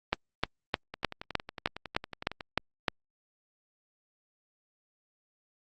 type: two click trains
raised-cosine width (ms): 0.3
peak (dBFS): -9 / -22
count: 10 / 17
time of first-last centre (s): 0.13-2.882 / 0.94-2.408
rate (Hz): 3.27 / 10.9
effects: Opus 32 kbps